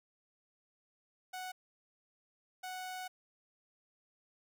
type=tone bursts at uneven times; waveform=sawtooth; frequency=740 Hz; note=F#5; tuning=in tune; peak=-37 dBFS; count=2; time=1.33-1.52 / 2.63-3.08 s; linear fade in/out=10 ms; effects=none